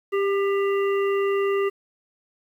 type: harmonic tone with a mistuned harmonic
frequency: 396.1 Hz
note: G4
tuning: 18 cents sharp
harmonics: 1 / 3 / 5 / 7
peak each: -20 / -30 / -34 / -37 dBFS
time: 0.12-1.7 s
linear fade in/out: 20 ms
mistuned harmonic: 3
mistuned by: +15 cents
effects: 9-bit